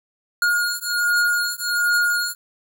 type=beating tone pair; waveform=square; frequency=1430 / 1431.3 Hz; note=F6 / F6; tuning=+41 / +42 cents; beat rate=1.3 Hz; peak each=-22 dBFS; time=0.42-2.35 s; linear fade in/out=2 ms; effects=none